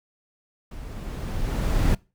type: noise with level ramp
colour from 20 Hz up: brown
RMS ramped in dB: -38 to -19 dBFS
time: 0.71-1.95 s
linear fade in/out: 5 ms
effects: noise-tail reverb RT60 0.3 s tail -24 dB re dry